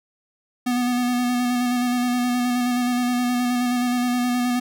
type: tone with vibrato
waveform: square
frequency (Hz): 245.9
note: B3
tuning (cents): -7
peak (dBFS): -20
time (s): 0.66-4.6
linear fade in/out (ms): 10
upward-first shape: square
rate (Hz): 9.5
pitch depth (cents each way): 17
effects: none